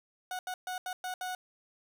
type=tone bursts at uneven times; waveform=30% pulse; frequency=735 Hz; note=F#5; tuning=12 cents flat; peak=-32 dBFS; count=6; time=0.31-0.39 / 0.47-0.54 / 0.67-0.78 / 0.86-0.93 / 1.04-1.14 / 1.21-1.35 s; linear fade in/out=2 ms; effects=none